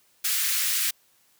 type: high-pass noise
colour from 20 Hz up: white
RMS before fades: -25 dBFS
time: 0.24-0.91 s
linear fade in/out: 10 ms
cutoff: 1500 Hz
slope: 24 dB/octave
effects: white hiss -63 dBFS RMS until 1.39 s + high-pass 80 Hz 12 dB/octave